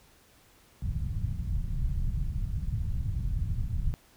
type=low-pass noise; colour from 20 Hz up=pink; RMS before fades=-30 dBFS; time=0.82-3.94 s; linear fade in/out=0 ms; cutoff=140 Hz; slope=24 dB/octave; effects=pink hiss -60 dBFS RMS until 4.16 s